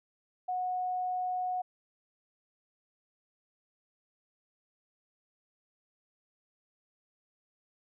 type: tone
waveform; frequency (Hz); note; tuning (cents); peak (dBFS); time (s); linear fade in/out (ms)
sine; 732; F#5; -19; -30; 0.48-1.62; 10
effects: none